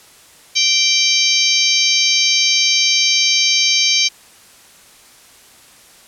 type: harmonic tone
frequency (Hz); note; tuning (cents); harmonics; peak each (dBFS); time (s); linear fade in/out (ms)
780; G5; -9; 3 / 4 / 5 / 6 / 7 / 8; -19 / -19 / -19 / -19 / -19 / -19; 0.55-4.09; 20
effects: white hiss -45 dBFS RMS until 6.07 s + low-pass 11000 Hz 12 dB/octave